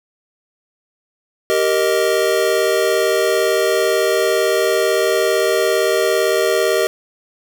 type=chord; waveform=square; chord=Eb major; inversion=first; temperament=just; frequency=388.9 / 466.7 / 622.3 Hz; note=G4 / Bb4 / Eb5; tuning=-14 / +2 / 0 cents; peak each=-19 dBFS; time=1.5-6.87 s; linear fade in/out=0 ms; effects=none